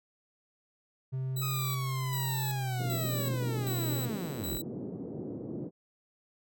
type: tone with pitch glide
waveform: triangle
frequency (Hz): 131 to 124.15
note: C3 to B2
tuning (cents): +2 to +9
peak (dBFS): -29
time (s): 1.12-4.09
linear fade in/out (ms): 20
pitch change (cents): -93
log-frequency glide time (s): 2.55-2.75
type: tone with tremolo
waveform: 5% pulse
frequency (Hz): 3942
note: B7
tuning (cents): -4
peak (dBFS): -28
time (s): 1.36-4.62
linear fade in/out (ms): 10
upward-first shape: square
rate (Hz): 1.3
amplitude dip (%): 75
type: linear sweep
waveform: sawtooth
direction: down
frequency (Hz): 1270 to 35.83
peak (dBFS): -34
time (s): 1.41-4.59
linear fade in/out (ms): 20
type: band-pass noise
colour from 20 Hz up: white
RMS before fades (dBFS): -39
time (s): 2.77-5.71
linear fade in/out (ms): 50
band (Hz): 120 to 390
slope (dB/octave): 24
effects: none